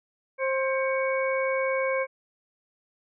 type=harmonic tone with a mistuned harmonic; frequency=530 Hz; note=C5; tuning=22 cents sharp; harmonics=1 / 2 / 3 / 4; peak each=-25 / -32 / -35 / -31 dBFS; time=0.38-2.07 s; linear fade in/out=50 ms; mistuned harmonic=4; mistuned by=+92 cents; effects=none

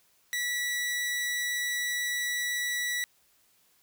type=tone; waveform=sawtooth; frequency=1949 Hz; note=B6; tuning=23 cents flat; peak=-25 dBFS; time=0.33-3.04 s; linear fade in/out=0 ms; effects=white hiss -66 dBFS RMS until 3.82 s

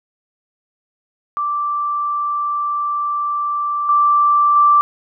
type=tone with level steps; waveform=sine; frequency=1172 Hz; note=D6; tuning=4 cents flat; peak=-17 / -10 / -8 dBFS; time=1.37-4.81 s; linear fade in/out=0 ms; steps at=3.89 / 4.56 s; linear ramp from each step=2 ms; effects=none

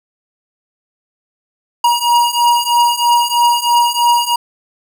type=beating tone pair; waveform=square; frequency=951 / 954.1 Hz; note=A#5 / A#5; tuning=+34 / +40 cents; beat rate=3.1 Hz; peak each=-15 / -13 dBFS; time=1.84-4.36 s; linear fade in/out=5 ms; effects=none

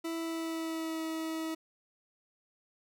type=tone with pitch glide; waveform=40% pulse; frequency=329.6 to 321.3 Hz; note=E4 to E4; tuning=0 to -44 cents; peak=-33 dBFS; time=0.04-1.55 s; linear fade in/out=10 ms; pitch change=-44 cents; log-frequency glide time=0.17-1.03 s; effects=none

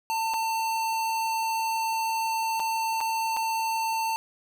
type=tone with dropouts; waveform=square; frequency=897 Hz; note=A5; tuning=33 cents sharp; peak=-26 dBFS; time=0.1-4.16 s; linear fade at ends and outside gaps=0 ms; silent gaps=0.337-0.341 / 2.596-2.601 / 3.005-3.011 / 3.366-3.37 s; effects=none

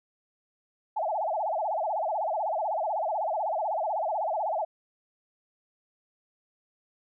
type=tone with vibrato; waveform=sine; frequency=740 Hz; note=F#5; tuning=in tune; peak=-26 dBFS; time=0.96-4.65 s; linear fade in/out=10 ms; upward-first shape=sine; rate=16 Hz; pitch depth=300 cents each way; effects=none

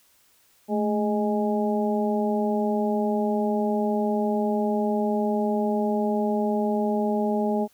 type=harmonic tone with a mistuned harmonic; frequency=207.7 Hz; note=G#3; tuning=in tune; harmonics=1 / 2 / 3 / 4; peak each=-24 / -27 / -29 / -30 dBFS; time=0.68-7.68 s; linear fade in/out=50 ms; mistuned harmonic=1; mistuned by=+70 cents; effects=white hiss -61 dBFS RMS until 7.73 s

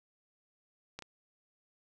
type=clicks; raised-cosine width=0.2 ms; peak=-24 / -30 dBFS; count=2; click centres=0.99 / 1.023 s; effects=none

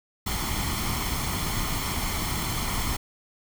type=noise with comb filter; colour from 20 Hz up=pink; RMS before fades=-28 dBFS; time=0.26-2.97 s; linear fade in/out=10 ms; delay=0.93 ms; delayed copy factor=+0.6; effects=none

